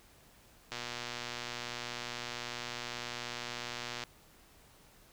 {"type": "click train", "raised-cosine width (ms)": 0.2, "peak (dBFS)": -21, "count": 399, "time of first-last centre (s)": [0.72, 4.037], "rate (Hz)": 120, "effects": ["pink hiss -61 dBFS RMS until 5.12 s"]}